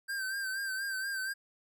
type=tone with vibrato; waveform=square; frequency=1568 Hz; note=G6; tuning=in tune; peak=-34 dBFS; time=0.08-1.34 s; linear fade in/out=20 ms; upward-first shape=sine; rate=4.2 Hz; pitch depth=50 cents each way; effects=none